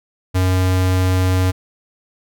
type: tone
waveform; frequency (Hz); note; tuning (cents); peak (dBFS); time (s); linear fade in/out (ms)
square; 92.5; F#2; 0; -14; 0.34-1.52; 20
effects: none